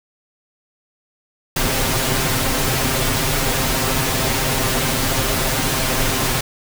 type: noise with comb filter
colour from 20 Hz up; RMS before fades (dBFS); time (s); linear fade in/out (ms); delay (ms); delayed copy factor
pink; -19; 1.56-6.41; 5; 7.6; +0.7
effects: none